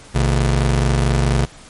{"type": "ring-modulated tone", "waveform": "35% pulse", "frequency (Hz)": 94.2, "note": "F#2", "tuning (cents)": 32, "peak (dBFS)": -9, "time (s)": [0.14, 1.46], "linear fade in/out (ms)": 20, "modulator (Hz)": 34.9, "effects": ["pink hiss -42 dBFS RMS until 1.69 s", "MP3 48 kbps"]}